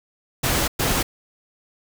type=noise bursts at uneven times; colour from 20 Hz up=pink; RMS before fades=-21 dBFS; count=2; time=0.43-0.68 / 0.79-1.03 s; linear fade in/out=10 ms; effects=none